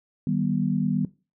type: chord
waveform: sine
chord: Eb augmented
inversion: none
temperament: just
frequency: 155.56 / 194.45 / 243.1 Hz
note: Eb3 / G3 / B3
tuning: 0 / -14 / -27 cents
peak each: -26 dBFS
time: 0.27-1.05 s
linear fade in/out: 2 ms
effects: noise-tail reverb RT60 0.3 s tail -18 dB re dry